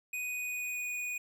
square tone with pitch glide, 2489 to 2469 Hz, D#7 to D#7, 0 to -14 cents, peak -35 dBFS, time 0.13-1.18 s, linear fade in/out 5 ms, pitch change -14 cents, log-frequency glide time 0.25-0.9 s, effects none

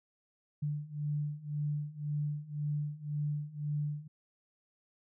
sine beating tone pair, 146.83 / 148.73 Hz, D3 / D3, 0 / +22 cents, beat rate 1.9 Hz, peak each -37 / -35 dBFS, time 0.62-4.08 s, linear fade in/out 10 ms, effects none

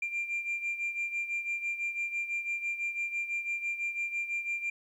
sine beating tone pair, 2379 / 2385 Hz, D7 / D7, +22 / +26 cents, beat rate 6 Hz, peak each -31 / -36 dBFS, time 0.02-4.7 s, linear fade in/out 5 ms, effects tanh soft clip ceiling -27 dBFS + 11-bit

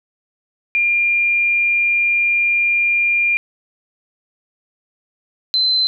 sine tone pair in turn, 2400 / 4068 Hz, D7 / C8, +37 / -50 cents, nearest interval major sixth, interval 913 cents, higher second, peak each -13 dBFS, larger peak neither, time 0.75-3.37 / 5.54-5.87 s, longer first, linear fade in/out 0 ms, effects none

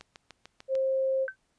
click train, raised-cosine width 0.2 ms, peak -27 dBFS, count 6, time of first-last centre 0.01-0.753 s, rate 6.73 Hz
sine tone, 531 Hz, C5, 25 cents sharp, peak -24 dBFS, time 0.68-1.28 s, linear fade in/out 50 ms
sine tone with exponential decay, 1542 Hz, G6, 29 cents flat, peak -28 dBFS, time 1.28-1.36 s, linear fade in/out 1 ms, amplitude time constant 17 ms
effects pink hiss -73 dBFS RMS until 1.58 s + resampled to 22050 Hz

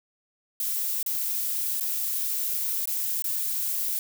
violet noise with dropouts, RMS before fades -28 dBFS, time 0.6-3.99 s, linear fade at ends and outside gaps 1 ms, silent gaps 1.028-1.062 / 1.799-1.808 / 2.856-2.874 / 3.222-3.242 s, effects none

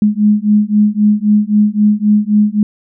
sine beating tone pair, 207.7 / 211.5 Hz, G#3 / G#3, 0 / +32 cents, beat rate 3.8 Hz, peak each -11 dBFS, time 0.02-2.63 s, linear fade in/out 2 ms, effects none

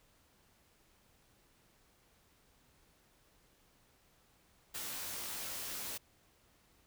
white noise with comb filter, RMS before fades -42 dBFS, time 4.74-5.98 s, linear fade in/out 10 ms, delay 16 ms, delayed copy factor -0.75, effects pink hiss -69 dBFS RMS until 6.86 s

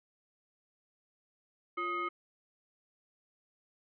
sine tone with frequency modulation, 1253 Hz, D#6, 12 cents sharp, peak -32 dBFS, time 1.77-2.09 s, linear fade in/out 10 ms, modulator 904 Hz, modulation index 0.88, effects none

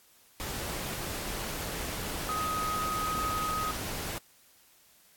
sine tone in noise, 1258 Hz, D#6, 19 cents sharp, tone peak -30 dBFS, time 2.29-3.71 s, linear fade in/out 0 ms, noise pink, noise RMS -36 dBFS, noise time 0.4-4.18 s, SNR +3 dB, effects white hiss -61 dBFS RMS until 5.16 s + AAC 64 kbps

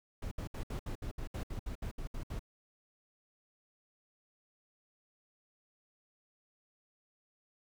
brown noise bursts, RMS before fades -39 dBFS, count 14, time 0.22-2.394 s, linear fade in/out 5 ms, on 94 ms, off 66 ms, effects none

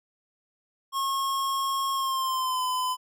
square tone with pitch glide, 1086 to 1013.3 Hz, C#6 to B5, -36 to +44 cents, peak -26 dBFS, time 0.92-2.97 s, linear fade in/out 50 ms, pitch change -120 cents, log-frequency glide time 1.93-2.63 s, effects none

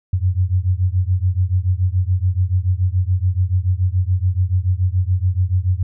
sine beating tone pair, 88.9 / 95.9 Hz, F2 / G2, +31 / -37 cents, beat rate 7 Hz, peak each -17 / -18 dBFS, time 0.13-5.83 s, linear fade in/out 5 ms, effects none

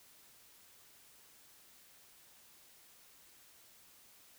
silence, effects white hiss -62 dBFS RMS until 4.38 s

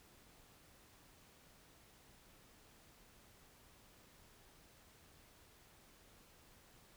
silence, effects pink hiss -65 dBFS RMS until 6.96 s

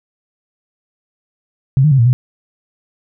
sine tone with pitch steps, 133.9 / 152.7 / 134.8 / 116.7 / 125.6 Hz, C3 / D#3 / C#3 / A#2 / B2, +40 / -32 / -48 / +2 / +30 cents, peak -7 dBFS, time 1.77-2.13 s, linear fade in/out 0 ms, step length 72 ms, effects none

